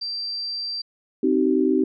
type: tone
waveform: sine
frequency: 4699 Hz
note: D8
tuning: in tune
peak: -26 dBFS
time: 0.01-0.82 s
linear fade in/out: 10 ms
type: chord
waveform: sine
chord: C minor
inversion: none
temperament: equal with one note detuned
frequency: 261.6 / 311.1 / 382.2 Hz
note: C4 / Eb4 / G4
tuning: 0 / 0 / -44 cents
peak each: -21 dBFS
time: 1.23-1.84 s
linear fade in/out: 5 ms
effects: none